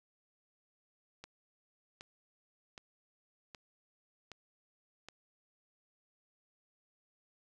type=click train; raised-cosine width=0.2 ms; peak=-30 dBFS; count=6; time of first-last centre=1.24-5.086 s; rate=1.3 Hz; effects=none